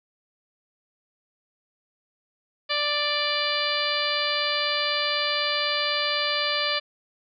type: harmonic tone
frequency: 588 Hz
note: D5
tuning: 2 cents sharp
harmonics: 1 / 2 / 3 / 4 / 5 / 6 / 7 / 8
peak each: -31 / -31 / -31 / -31 / -31 / -31 / -31 / -31 dBFS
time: 2.69-6.8 s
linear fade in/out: 20 ms
effects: none